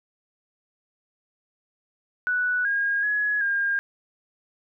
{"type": "tone with pitch steps", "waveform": "sine", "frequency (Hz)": [1480, 1628, 1683, 1612], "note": ["F#6", "G#6", "G#6", "G6"], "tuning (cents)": [0, -35, 23, 48], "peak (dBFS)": -21, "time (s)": [2.27, 3.79], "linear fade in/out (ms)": 0, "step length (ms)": 380, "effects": []}